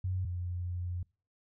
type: tone pair in turn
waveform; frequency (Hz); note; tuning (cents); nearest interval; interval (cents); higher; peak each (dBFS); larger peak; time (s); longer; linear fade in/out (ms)
sine; 92.5 / 88.78; F#2 / F2; 0 / +29; minor second; 71; first; -30 / -33; first; 0.04-0.25 / 0.25-1.03; second; 5
effects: noise-tail reverb RT60 0.4 s tail -26 dB re dry